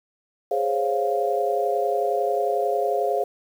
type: chord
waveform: sine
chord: Db major seventh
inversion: second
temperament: equal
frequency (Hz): 415.3 / 523.3 / 554.4 / 698.5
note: Ab4 / C5 / Db5 / F5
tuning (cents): 0 / 0 / 0 / 0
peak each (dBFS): -25 / -27 / -28 / -24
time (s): 0.51-3.24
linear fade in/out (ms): 5
effects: 8-bit